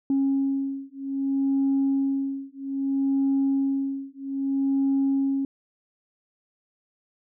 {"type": "beating tone pair", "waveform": "sine", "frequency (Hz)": [272.8, 273.42], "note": ["C#4", "C#4"], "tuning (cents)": [-28, -24], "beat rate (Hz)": 0.62, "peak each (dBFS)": -24, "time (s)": [0.1, 5.45], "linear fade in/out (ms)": 2, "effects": ["tanh soft clip ceiling -16 dBFS"]}